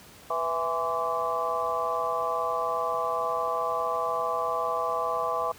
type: harmonic tone with a mistuned harmonic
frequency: 164.81 Hz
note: E3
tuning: in tune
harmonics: 3 / 4 / 5 / 6 / 7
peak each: -33 / -31 / -35 / -32 / -30 dBFS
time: 0.3-5.52 s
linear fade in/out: 5 ms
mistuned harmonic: 6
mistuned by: +73 cents
effects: pink hiss -50 dBFS RMS until 5.58 s + high-pass 60 Hz 12 dB/octave